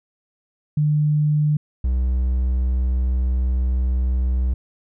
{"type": "tone pair in turn", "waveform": ["sine", "triangle"], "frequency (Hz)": [150, 63.07], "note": ["D3", "B1"], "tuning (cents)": [37, 37], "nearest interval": "octave + minor third", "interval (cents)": 1500, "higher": "first", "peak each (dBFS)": -15, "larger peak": "neither", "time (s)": [[0.77, 1.57], [1.84, 4.54]], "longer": "second", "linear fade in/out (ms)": 5, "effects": []}